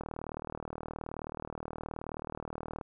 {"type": "click train", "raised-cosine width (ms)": 1, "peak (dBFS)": -24, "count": 110, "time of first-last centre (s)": [0.01, 2.812], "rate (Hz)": 38.9, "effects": []}